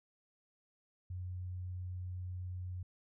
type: tone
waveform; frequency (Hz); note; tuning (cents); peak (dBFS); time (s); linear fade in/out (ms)
sine; 90.8; F#2; -32; -39; 1.1-2.83; 5
effects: none